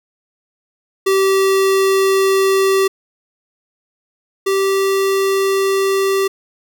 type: tone pair in turn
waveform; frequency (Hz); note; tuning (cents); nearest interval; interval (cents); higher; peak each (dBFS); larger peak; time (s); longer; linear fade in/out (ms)
square; 386.7 / 389.2; G4 / G4; -24 / -12; unison; 12; second; -12 / -14; first; 1.06-2.88 / 4.46-6.28; neither; 10
effects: none